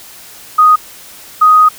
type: tone pair in turn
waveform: sine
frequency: 1244.5 / 1249 Hz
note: D#6 / D#6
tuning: 0 / +6 cents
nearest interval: unison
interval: 6 cents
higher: second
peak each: -3 dBFS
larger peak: neither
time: 0.58-0.76 / 1.41-1.69 s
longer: second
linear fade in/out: 10 ms
effects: white hiss -35 dBFS RMS until 1.78 s